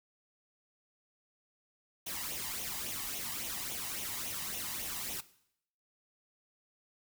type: noise with flanger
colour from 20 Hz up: white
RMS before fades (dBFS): -39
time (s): 2.06-5.21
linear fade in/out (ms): 10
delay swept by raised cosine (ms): 0.31 to 1.05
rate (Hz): 3.6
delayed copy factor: +0.6
effects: noise-tail reverb RT60 0.7 s tail -17 dB re dry